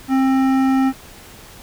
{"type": "tone with hard clipping", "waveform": "triangle", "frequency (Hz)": 265.3, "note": "C4", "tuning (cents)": 24, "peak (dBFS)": -15, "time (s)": [0.08, 0.93], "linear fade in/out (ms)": 50, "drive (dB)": 17, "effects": ["pink hiss -41 dBFS RMS until 1.62 s"]}